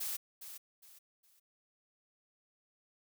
blue noise with echo, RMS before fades -38 dBFS, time 0-0.17 s, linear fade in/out 10 ms, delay 410 ms, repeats 3, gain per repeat -10 dB, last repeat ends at 1.4 s, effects none

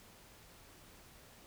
silence, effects pink hiss -59 dBFS RMS until 1.46 s

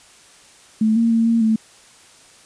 sine tone with pitch steps, 218.5 / 230.2 / 227.5 / 230 / 220.6 Hz, A3 / A#3 / A#3 / A#3 / A3, -12 / -22 / -42 / -23 / +5 cents, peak -13 dBFS, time 0.81-1.56 s, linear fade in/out 5 ms, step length 150 ms, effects white hiss -48 dBFS RMS until 2.45 s + resampled to 22050 Hz

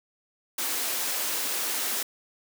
white high-pass noise, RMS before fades -29 dBFS, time 0.58-2.03 s, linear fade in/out 5 ms, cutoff 220 Hz, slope 48 dB/octave, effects none

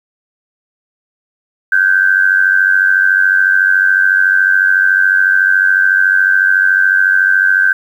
sine tone with amplitude modulation, 1551 Hz, G6, 19 cents flat, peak -4 dBFS, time 1.72-7.73 s, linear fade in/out 5 ms, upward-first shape sine, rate 93.9 Hz, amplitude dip 75%, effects 7-bit

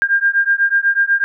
sine beating tone pair, 1600 / 1608.1 Hz, G6 / G6, +35 / +44 cents, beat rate 8.1 Hz, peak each -15 dBFS, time 0.02-1.24 s, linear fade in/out 0 ms, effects none

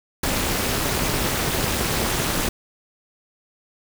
pink noise with amplitude modulation, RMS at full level -19 dBFS, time 0.23-2.49 s, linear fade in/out 5 ms, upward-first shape sine, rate 293 Hz, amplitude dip 90%, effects none

